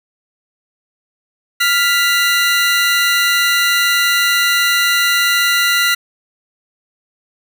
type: tone pair together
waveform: 25% pulse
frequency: 1396.9 / 1975.5 Hz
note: F6 / B6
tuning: 0 / 0 cents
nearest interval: tritone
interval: 600 cents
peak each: -11 dBFS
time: 1.6-5.95 s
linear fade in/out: 10 ms
effects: none